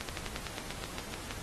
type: slowing click train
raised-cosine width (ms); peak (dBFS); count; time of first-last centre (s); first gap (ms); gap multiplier
0.2; -18; 12; 0.01-1.308; 78; 1.08
effects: pink hiss -44 dBFS RMS until 1.42 s + AAC 32 kbps